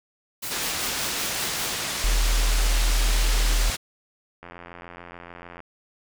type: noise with tremolo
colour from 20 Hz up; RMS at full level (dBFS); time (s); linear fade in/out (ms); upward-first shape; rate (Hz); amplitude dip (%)
white; -31; 0.42-1.75; 10; sine; 5.2; 60
type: low-pass noise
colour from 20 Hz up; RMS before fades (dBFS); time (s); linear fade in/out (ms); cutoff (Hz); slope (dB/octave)
white; -29; 0.5-3.77; 20; 7000; 12
type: tone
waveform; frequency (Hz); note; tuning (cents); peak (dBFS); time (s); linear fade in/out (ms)
sine; 40.18; E1; -44; -18; 2.04-3.7; 0
type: click train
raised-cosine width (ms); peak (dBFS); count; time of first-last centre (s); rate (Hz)
0.5; -25; 103; 4.43-5.604; 86.9
effects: none